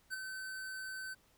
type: tone with ADSR envelope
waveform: square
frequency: 1531 Hz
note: G6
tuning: 41 cents flat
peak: -36 dBFS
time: 0.1-1.15 s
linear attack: 36 ms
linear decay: 14 ms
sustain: -6 dB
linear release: 23 ms
effects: pink hiss -69 dBFS RMS until 1.37 s